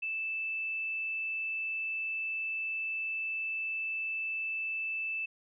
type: tone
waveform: sine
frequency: 2637 Hz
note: E7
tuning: in tune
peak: -32 dBFS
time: 0.02-5.26 s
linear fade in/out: 10 ms
effects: none